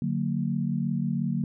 sine chord, D augmented, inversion none, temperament just, 146.83 / 183.54 / 229.4 Hz, D3 / F#3 / A#3, 0 / -14 / -28 cents, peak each -29 dBFS, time 0.02-1.44 s, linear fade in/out 2 ms, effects none

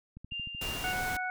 click train, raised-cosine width 5 ms, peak -33 dBFS, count 8, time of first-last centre 0.17-0.7 s, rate 13.2 Hz
sine tone with tremolo, 2794 Hz, F7, in tune, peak -34 dBFS, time 0.31-0.93 s, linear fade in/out 10 ms, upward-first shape sine, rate 3.5 Hz, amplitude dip 45%
pink noise, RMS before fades -38 dBFS, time 0.61-1.17 s, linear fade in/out 5 ms
harmonic tone, 738 Hz, F#5, 5 cents flat, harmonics 1 / 2 / 3, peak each -35 / -34 / -40 dBFS, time 0.84-1.3 s, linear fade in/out 0 ms
effects none

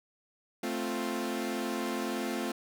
sawtooth chord, F major, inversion first, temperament equal, 220 / 261.6 / 349.2 Hz, A3 / C4 / F4, 0 / 0 / 0 cents, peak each -32 dBFS, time 0.63-2.52 s, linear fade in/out 5 ms, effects none

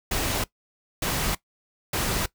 pink noise bursts, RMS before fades -26 dBFS, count 3, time 0.11-2.26 s, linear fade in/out 5 ms, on 330 ms, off 580 ms, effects noise-tail reverb RT60 0.1 s tail -19 dB re dry

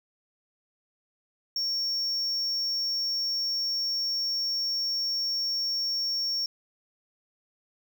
triangle tone, 5500 Hz, F8, 27 cents flat, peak -25 dBFS, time 1.56-6.46 s, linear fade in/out 2 ms, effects 11-bit

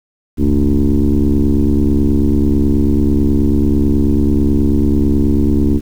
sine tone with frequency modulation, 149.2 Hz, D3, 28 cents sharp, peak -8 dBFS, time 0.37-5.81 s, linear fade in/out 50 ms, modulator 69.2 Hz, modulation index 2.7, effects tanh soft clip ceiling -4 dBFS + 7-bit

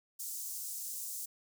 pink high-pass noise, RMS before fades -41 dBFS, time 0.19-1.26 s, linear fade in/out 10 ms, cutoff 6600 Hz, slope 24 dB/octave, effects none

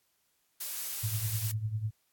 blue noise, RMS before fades -36 dBFS, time 0.6-1.52 s, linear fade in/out 10 ms
sine tone with tremolo, 108.3 Hz, A2, 27 cents flat, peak -27 dBFS, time 1.03-1.91 s, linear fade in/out 10 ms, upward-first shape triangle, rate 10 Hz, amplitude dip 80%
effects white hiss -74 dBFS RMS until 2.12 s + AAC 64 kbps

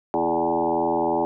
sine tone with frequency modulation, 587.3 Hz, D5, in tune, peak -19 dBFS, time 0.14-1.25 s, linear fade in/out 0 ms, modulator 82.8 Hz, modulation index 3.9, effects none

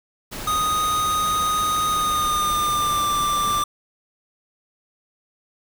pink noise, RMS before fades -32 dBFS, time 0.31-3.64 s, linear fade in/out 20 ms
square tone with pitch glide, 1244 to 1181 Hz, D#6 to D6, -1 to +9 cents, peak -20 dBFS, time 0.47-3.64 s, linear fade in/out 5 ms, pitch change -90 cents, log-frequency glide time 1.89-3.07 s
effects none

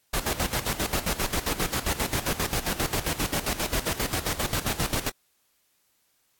pink noise with tremolo, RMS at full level -26 dBFS, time 0.13-5.1 s, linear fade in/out 10 ms, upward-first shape square, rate 7.5 Hz, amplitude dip 75%, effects white hiss -69 dBFS RMS until 6.39 s + AAC 64 kbps

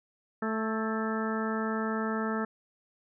harmonic tone with a mistuned harmonic, 220 Hz, A3, in tune, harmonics 1 / 2 / 3 / 4 / 5 / 6 / 7 / 8, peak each -31 / -35 / -40 / -40 / -43 / -36 / -43 / -41 dBFS, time 0.42-2.45 s, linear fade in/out 5 ms, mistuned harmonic 7, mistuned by +62 cents, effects none

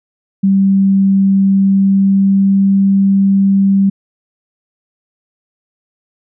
sine tone with pitch glide, 194.7 to 195.83 Hz, G3 to G3, -12 to -1 cents, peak -7 dBFS, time 0.43-3.9 s, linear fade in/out 10 ms, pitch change +11 cents, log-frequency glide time 1.43-2.69 s, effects none

